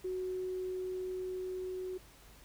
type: tone with level ramp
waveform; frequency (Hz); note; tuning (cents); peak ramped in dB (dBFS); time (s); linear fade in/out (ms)
sine; 370; F#4; 0; -34 to -37; 0.04-1.98; 10
effects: added 50 Hz sine -60 dBFS peak until 2.44 s + pink hiss -59 dBFS RMS until 2.44 s